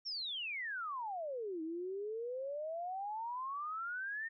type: exponential two-way sweep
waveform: sine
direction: down then up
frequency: 5610 to 313.4 to 1850 Hz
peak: -38 dBFS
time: 0.05-4.29 s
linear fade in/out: 20 ms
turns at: 1.62 s
effects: none